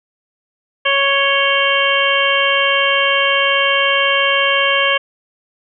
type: harmonic tone with a mistuned harmonic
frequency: 554.4 Hz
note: C#5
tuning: in tune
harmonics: 1 / 2 / 3 / 4 / 5 / 6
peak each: -19 / -19 / -19 / -19 / -19 / -19 dBFS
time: 0.85-4.98 s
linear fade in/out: 10 ms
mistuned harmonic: 6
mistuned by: -100 cents
effects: none